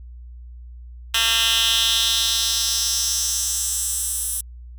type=tone with high-pass filter sweep; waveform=10% pulse; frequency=227.9 Hz; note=A#3; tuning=39 cents flat; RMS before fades=-21 dBFS; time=1.14-4.41 s; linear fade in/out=5 ms; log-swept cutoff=2500 to 9900 Hz; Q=2.4; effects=added 60 Hz sine -36 dBFS peak until 4.78 s

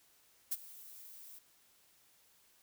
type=noise with ADSR envelope; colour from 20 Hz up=violet; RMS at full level=-33 dBFS; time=0.51-1.39 s; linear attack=13 ms; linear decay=36 ms; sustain=-20 dB; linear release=8 ms; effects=white hiss -68 dBFS RMS until 2.62 s

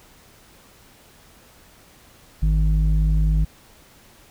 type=tone with low-pass filter; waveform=square; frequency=51.91 Hz; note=G#1; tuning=in tune; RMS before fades=-18 dBFS; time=2.42-3.45 s; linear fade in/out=10 ms; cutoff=130 Hz; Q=2.7; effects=pink hiss -51 dBFS RMS until 4.3 s

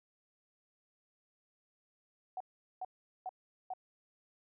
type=tone bursts; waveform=sine; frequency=744 Hz; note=F#5; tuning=9 cents sharp; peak=-37 dBFS; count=4; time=2.37-3.736 s; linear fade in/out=2 ms; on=34 ms; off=410 ms; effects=none

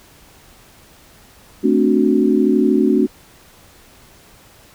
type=chord; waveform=sine; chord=D dominant seventh; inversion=second; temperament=equal; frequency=220 / 261.6 / 293.7 / 370 Hz; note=A3 / C4 / D4 / F#4; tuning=0 / 0 / 0 / 0 cents; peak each=-17 dBFS; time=1.63-3.07 s; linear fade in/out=20 ms; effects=pink hiss -47 dBFS RMS until 4.74 s

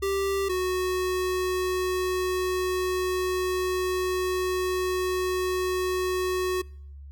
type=tone pair in turn; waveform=square; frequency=392 / 368.3 Hz; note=G4 / F#4; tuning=0 / -8 cents; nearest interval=minor second; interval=108 cents; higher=first; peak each=-25 dBFS; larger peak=neither; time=0.02-0.49 / 0.49-6.62 s; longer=second; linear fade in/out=10 ms; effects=noise-tail reverb RT60 0.7 s tail -25 dB re dry + added 70 Hz sine -40 dBFS peak until 7.11 s

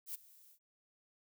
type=noise with ADSR envelope; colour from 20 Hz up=violet; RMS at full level=-40 dBFS; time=0.06-0.59 s; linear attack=84 ms; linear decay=15 ms; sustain=-22 dB; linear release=76 ms; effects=none

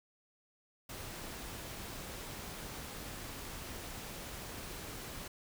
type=noise; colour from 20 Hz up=pink; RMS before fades=-45 dBFS; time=0.89-5.28 s; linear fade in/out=5 ms; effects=none

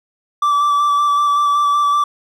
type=tone with vibrato; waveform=triangle; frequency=1162 Hz; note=D6; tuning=19 cents flat; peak=-10 dBFS; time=0.42-2.04 s; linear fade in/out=5 ms; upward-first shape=square; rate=5.3 Hz; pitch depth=14 cents each way; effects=none

